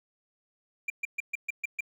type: tone bursts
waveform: triangle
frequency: 2379 Hz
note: D7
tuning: 22 cents sharp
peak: -26 dBFS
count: 7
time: 0.88-1.807 s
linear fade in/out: 5 ms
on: 21 ms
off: 130 ms
effects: none